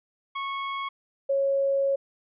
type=tone pair in turn; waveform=sawtooth / sine; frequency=1100 / 550 Hz; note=C#6 / C#5; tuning=-14 / -14 cents; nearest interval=octave; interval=1200 cents; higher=first; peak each=-25 / -21 dBFS; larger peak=second; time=0.35-0.89 / 1.29-1.96 s; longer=second; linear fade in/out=10 ms; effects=resampled to 8000 Hz